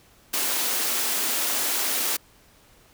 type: high-pass noise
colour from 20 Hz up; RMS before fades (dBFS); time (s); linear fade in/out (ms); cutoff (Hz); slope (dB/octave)
white; -25; 0.33-2.17; 10; 220; 96
effects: pink hiss -56 dBFS RMS until 2.93 s